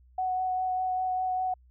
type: tone with vibrato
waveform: sine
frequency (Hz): 742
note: F#5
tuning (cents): +5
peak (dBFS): -26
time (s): 0.18-1.54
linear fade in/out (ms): 5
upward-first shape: sine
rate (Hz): 5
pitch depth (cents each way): 11
effects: added 62 Hz sine -55 dBFS peak until 1.7 s